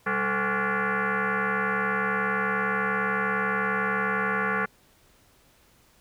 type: tone with frequency modulation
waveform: sine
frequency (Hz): 123.4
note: B2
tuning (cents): -1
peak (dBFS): -23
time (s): 0.06-4.66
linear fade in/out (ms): 10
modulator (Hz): 318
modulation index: 5.7
effects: pink hiss -60 dBFS RMS until 6 s